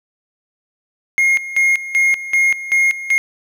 triangle tone with tremolo, 2142 Hz, C7, 40 cents sharp, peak -9 dBFS, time 1.18-3.18 s, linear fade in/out 0 ms, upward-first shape square, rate 2.6 Hz, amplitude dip 80%, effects none

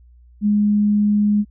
sine tone, 207.7 Hz, G#3, in tune, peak -13 dBFS, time 0.41-1.45 s, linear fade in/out 50 ms, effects added 60 Hz sine -45 dBFS peak until 1.5 s

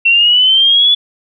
sine linear sweep, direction up, 2702 to 3448 Hz, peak -6 dBFS, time 0.05-0.95 s, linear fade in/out 10 ms, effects none

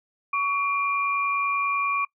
sine tone pair together, 1127.5 / 2389 Hz, C#6 / D7, +29 / +29 cents, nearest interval octave + minor second, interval 1300 cents, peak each -23 / -27 dBFS, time 0.33-2.05 s, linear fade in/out 5 ms, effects noise-tail reverb RT60 0.1 s tail -23 dB re dry

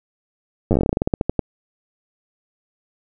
slowing click train, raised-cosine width 2 ms, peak -4 dBFS, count 19, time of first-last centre 0.71-1.393 s, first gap 9 ms, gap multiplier 1.15, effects none

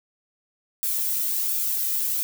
violet noise with flanger, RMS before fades -25 dBFS, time 0.83-2.23 s, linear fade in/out 0 ms, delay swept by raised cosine 0.98 to 1.83 ms, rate 1.4 Hz, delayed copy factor -0.5, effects none

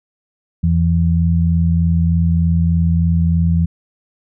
sine tone pair together, 84.43 / 167.7 Hz, E2 / E3, +42 / +30 cents, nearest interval octave, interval 1188 cents, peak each -14 dBFS, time 0.63-3.66 s, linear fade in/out 10 ms, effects none

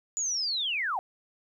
sine linear sweep, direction down, 7000 to 700 Hz, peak -27 dBFS, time 0.17-0.99 s, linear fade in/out 0 ms, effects 11-bit

